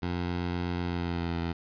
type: tone with pitch glide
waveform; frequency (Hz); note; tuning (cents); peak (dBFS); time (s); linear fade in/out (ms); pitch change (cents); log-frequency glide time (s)
15% pulse; 88 to 84.42; F2 to E2; +14 to +42; -23; 0.02-1.53; 10; -72; 0.81-1.37
effects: resampled to 11025 Hz + 10-bit